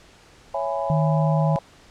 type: chord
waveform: sine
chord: C# minor seventh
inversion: none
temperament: just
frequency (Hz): 554.4 / 665.2 / 831.5 / 997.9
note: C#5 / E5 / G#5 / B5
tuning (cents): 0 / +16 / +2 / +18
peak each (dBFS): -27 / -28 / -28 / -32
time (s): 0.54-1.59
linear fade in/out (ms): 5
type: tone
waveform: sine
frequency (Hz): 155.56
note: D#3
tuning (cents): 0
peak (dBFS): -18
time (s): 0.9-1.56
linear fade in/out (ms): 0
effects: pink hiss -51 dBFS RMS until 1.9 s + low-pass 7000 Hz 12 dB/octave